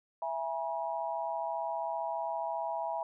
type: tone cluster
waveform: sine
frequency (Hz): 663 / 826 / 961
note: E5 / G#5 / B5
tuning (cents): +10 / -10 / -48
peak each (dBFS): -36 / -37 / -37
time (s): 0.22-3.03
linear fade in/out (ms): 2
effects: none